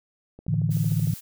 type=click train; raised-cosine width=2 ms; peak=-30 dBFS; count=10; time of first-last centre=0.39-1.072 s; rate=13.2 Hz
type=chord; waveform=sine; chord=A suspended fourth; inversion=none; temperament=equal; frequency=110 / 146.83 / 164.81 Hz; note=A2 / D3 / E3; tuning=0 / 0 / 0 cents; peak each=-25 dBFS; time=0.48-1.14 s; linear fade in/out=5 ms
type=noise; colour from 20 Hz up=blue; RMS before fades=-41 dBFS; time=0.7-1.21 s; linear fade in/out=20 ms
effects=none